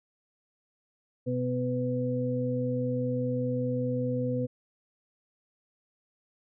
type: harmonic tone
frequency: 125 Hz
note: B2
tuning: 21 cents sharp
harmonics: 1 / 2 / 4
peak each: -31 / -31 / -31 dBFS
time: 1.26-4.47 s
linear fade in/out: 20 ms
effects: none